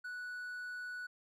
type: tone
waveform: triangle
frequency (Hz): 1477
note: F#6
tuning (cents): -3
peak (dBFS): -39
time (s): 0.04-1.07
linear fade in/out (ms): 10
effects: none